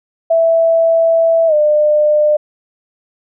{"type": "tone with pitch glide", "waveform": "sine", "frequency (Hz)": [659.3, 601.1], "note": ["E5", "D5"], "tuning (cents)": [0, 40], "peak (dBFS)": -8, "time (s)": [0.3, 2.37], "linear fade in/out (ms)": 10, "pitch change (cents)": -160, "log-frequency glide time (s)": [1.47, 1.54], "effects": []}